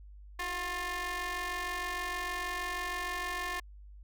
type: ring-modulated tone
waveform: sawtooth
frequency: 349.2 Hz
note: F4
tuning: in tune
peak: -27 dBFS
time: 0.39-3.6 s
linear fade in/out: 5 ms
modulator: 1420 Hz
effects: added 50 Hz sine -48 dBFS peak until 4.03 s